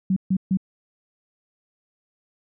sine tone bursts, 188.9 Hz, F#3, 36 cents sharp, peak -17 dBFS, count 3, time 0.1-0.572 s, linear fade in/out 5 ms, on 64 ms, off 140 ms, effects none

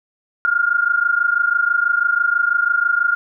sine tone pair together, 1398 / 1424.1 Hz, F6 / F6, +1 / +33 cents, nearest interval unison, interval 32 cents, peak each -17 dBFS, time 0.45-3.15 s, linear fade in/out 0 ms, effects none

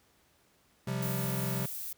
square chord, C suspended fourth, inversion none, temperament equal, 130.81 / 174.61 / 196 Hz, C3 / F3 / G3, 0 / 0 / 0 cents, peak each -34 / -39 / -38 dBFS, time 0.87-1.66 s, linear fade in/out 5 ms
violet noise, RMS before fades -39 dBFS, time 1.02-1.93 s, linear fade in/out 5 ms
effects pink hiss -67 dBFS RMS until 1.97 s + high-pass 60 Hz 12 dB/octave

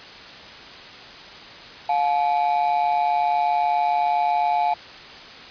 triangle ring-modulated tone, 784 Hz, G5, in tune, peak -13 dBFS, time 1.89-4.74 s, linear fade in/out 5 ms, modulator 73.8 Hz, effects white hiss -40 dBFS RMS until 5.5 s + resampled to 11025 Hz

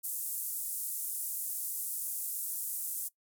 pink band-pass noise, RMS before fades -37 dBFS, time 0.03-3.09 s, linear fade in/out 20 ms, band 9300 to 16000 Hz, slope 24 dB/octave, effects noise-tail reverb RT60 0.1 s tail -19 dB re dry

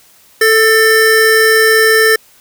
square tone pair together, 440.9 / 1787 Hz, A4 / A6, +4 / +26 cents, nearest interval 2 octaves, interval 2422 cents, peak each -10 dBFS, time 0.41-2.16 s, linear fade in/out 5 ms, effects white hiss -46 dBFS RMS until 2.4 s

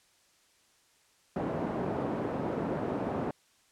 pink band-pass noise, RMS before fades -33 dBFS, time 1.36-3.31 s, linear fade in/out 2 ms, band 190 to 710 Hz, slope 12 dB/octave, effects white hiss -66 dBFS RMS until 3.71 s + low-pass 9000 Hz 12 dB/octave

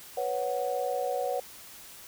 sine chord, B suspended second, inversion none, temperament equal, 493.9 / 554.4 / 740 Hz, B4 / C#5 / F#5, 0 / 0 / 0 cents, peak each -32 dBFS, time 0.17-1.4 s, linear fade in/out 5 ms, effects white hiss -48 dBFS RMS until 2.07 s

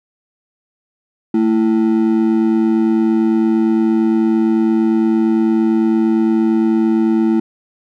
triangle ring-modulated tone, 277.2 Hz, C#4, in tune, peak -6 dBFS, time 1.34-7.4 s, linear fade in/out 5 ms, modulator 54.4 Hz, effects none

